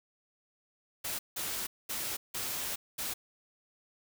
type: noise bursts at uneven times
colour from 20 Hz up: white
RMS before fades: -36 dBFS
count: 5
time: 1.04-1.19 / 1.36-1.67 / 1.89-2.17 / 2.34-2.76 / 2.98-3.14 s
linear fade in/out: 10 ms
effects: none